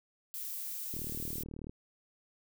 violet noise, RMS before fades -40 dBFS, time 0.34-1.43 s, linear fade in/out 0 ms
click train, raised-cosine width 3 ms, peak -30 dBFS, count 30, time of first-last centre 0.94-1.695 s, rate 38.4 Hz
effects none

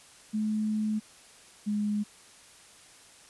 sine tone pair in turn, 214.7 / 208.5 Hz, A3 / G#3, -42 / +7 cents, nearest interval minor second, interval 51 cents, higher first, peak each -26 dBFS, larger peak neither, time 0.33-1 / 1.66-2.04 s, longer first, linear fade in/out 20 ms, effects white hiss -54 dBFS RMS until 3.29 s + resampled to 24000 Hz

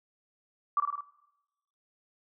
sine tone with echo, 1161 Hz, D6, 20 cents flat, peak -22 dBFS, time 0.77-0.8 s, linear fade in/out 2 ms, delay 52 ms, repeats 4, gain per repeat -3 dB, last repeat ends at 1.008 s, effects noise-tail reverb RT60 0.9 s tail -19 dB re dry

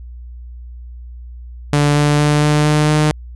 sawtooth tone with pitch steps, 146 / 147.19 / 148.38 / 149.59 / 150.8 / 152.02 Hz, D3 / D3 / D3 / D3 / D3 / D#3, -10 / +4 / +18 / +32 / +46 / -40 cents, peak -7 dBFS, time 1.73-3.11 s, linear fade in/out 0 ms, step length 230 ms, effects added 60 Hz sine -30 dBFS peak until 3.35 s + resampled to 24000 Hz

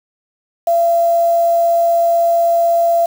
sine tone with quantisation, 679 Hz, F5, 49 cents flat, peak -10 dBFS, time 0.67-3.06 s, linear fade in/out 5 ms, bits 5, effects none

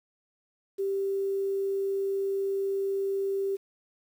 sine tone with quantisation, 392 Hz, G4, in tune, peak -26 dBFS, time 0.78-3.57 s, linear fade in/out 20 ms, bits 9, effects none

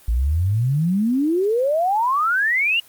sine exponential sweep, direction up, 54.1 to 2891 Hz, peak -16 dBFS, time 0.08-2.8 s, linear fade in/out 5 ms, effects white hiss -49 dBFS RMS until 2.88 s + Opus 24 kbps

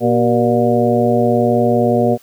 harmonic tone with a mistuned harmonic, 119.2 Hz, A#2, 39 cents sharp, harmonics 1 / 2 / 3 / 4 / 5 / 6, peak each -20 / -16 / -19 / -17 / -18 / -20 dBFS, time 0-2.18 s, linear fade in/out 50 ms, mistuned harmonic 3, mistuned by +100 cents, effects white hiss -49 dBFS RMS until 2.22 s

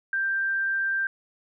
sine tone, 1577 Hz, G6, 10 cents sharp, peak -23 dBFS, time 0.13-1.07 s, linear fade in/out 2 ms, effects none

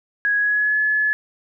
sine tone with pitch glide, 1661.2 to 1711.9 Hz, G#6 to A6, 0 to -48 cents, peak -16 dBFS, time 0.25-1.13 s, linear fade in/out 0 ms, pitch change +52 cents, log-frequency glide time 0.36-0.78 s, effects none

